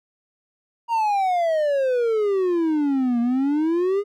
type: exponential two-way sweep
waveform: triangle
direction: down then up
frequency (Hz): 946 to 233.1 to 415.7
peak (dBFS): -16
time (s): 0.88-4.04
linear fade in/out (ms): 50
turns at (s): 3.2
effects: none